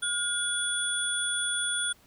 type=tone cluster; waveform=sine; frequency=1438 / 3395 / 9200 Hz; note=F#6 / G#7 / D9; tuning=-50 / +37 / -37 cents; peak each=-31 dBFS; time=0.02-1.93 s; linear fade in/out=10 ms; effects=pink hiss -60 dBFS RMS until 2.06 s